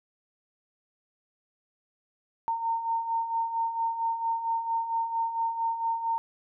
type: beating tone pair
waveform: sine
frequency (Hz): 911 / 915.4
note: A#5 / A#5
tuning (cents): -40 / -32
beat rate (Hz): 4.4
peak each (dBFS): -34 / -27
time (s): 2.48-6.18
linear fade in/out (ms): 0
effects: none